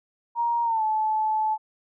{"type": "tone with pitch glide", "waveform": "sine", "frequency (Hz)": [940, 867], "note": ["A#5", "A5"], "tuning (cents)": [14, -26], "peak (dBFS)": -21, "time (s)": [0.35, 1.58], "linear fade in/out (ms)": 50, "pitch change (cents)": -140, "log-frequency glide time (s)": [0.64, 0.83], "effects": []}